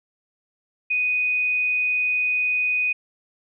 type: tone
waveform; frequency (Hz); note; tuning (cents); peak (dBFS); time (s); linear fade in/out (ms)
sine; 2489; D#7; 0; -19; 0.9-2.93; 10
effects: none